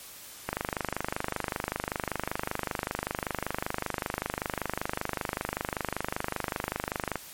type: click train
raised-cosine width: 0.5 ms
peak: -13 dBFS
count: 169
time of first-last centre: 0.49-7.157 s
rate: 25.2 Hz
effects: white hiss -46 dBFS RMS until 7.33 s + MP3 64 kbps